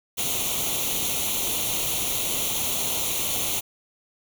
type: noise with comb filter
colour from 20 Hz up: white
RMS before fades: -26 dBFS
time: 0.17-3.61 s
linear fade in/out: 20 ms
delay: 0.3 ms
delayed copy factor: +0.8
effects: none